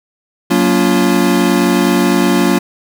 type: chord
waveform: square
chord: Gb major seventh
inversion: none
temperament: equal with one note detuned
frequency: 185 / 233.1 / 284.2 / 349.2 Hz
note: Gb3 / Bb3 / Db4 / F4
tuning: 0 / 0 / +43 / 0 cents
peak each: -16 dBFS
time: 0.5-2.59 s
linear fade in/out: 10 ms
effects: none